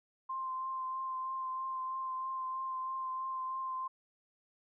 sine tone with vibrato, 1046.5 Hz, C6, in tune, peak -35 dBFS, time 0.29-3.88 s, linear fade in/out 10 ms, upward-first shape triangle, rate 3.1 Hz, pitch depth 17 cents each way, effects none

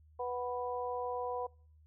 harmonic tone, 246.9 Hz, B3, in tune, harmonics 2 / 3 / 4, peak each -37 / -40 / -40 dBFS, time 0.19-1.47 s, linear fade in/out 10 ms, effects noise-tail reverb RT60 0.5 s tail -26 dB re dry + added 77 Hz sine -59 dBFS peak until 1.86 s

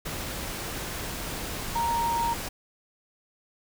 sine tone in noise, 932.3 Hz, A#5, in tune, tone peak -24 dBFS, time 1.75-2.34 s, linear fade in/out 10 ms, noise pink, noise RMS -34 dBFS, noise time 0.05-2.49 s, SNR +7 dB, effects none

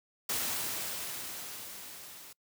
white noise with level ramp, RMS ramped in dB -32 to -50 dBFS, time 0.29-2.33 s, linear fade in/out 5 ms, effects noise-tail reverb RT60 0.1 s tail -25 dB re dry + high-pass 80 Hz 12 dB/octave

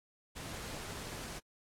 pink noise, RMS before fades -44 dBFS, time 0.35-1.4 s, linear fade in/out 20 ms, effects low-pass 11000 Hz 12 dB/octave + AAC 64 kbps

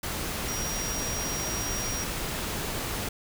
sine tone in noise, 5700 Hz, F8, 34 cents sharp, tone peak -33 dBFS, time 0.48-2.04 s, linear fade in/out 5 ms, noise pink, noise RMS -32 dBFS, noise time 0.03-3.09 s, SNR -4 dB, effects none

